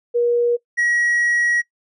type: tone pair in turn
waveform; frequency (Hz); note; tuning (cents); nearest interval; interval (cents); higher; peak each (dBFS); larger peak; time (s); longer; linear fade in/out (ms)
sine / triangle; 477.7 / 1908.6; A#4 / A#6; +42 / +40; 2 octaves; 2398; second; -14; neither; 0.14-0.57 / 0.77-1.62; second; 20
effects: noise-tail reverb RT60 0.1 s tail -21 dB re dry + resampled to 22050 Hz